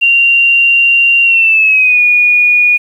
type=tone with pitch glide; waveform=sine; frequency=2767 to 2451 Hz; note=F7 to D#7; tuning=-17 to -27 cents; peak=-5 dBFS; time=0.01-2.78 s; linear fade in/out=20 ms; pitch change=-210 cents; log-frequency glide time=1.23-2.01 s; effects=7-bit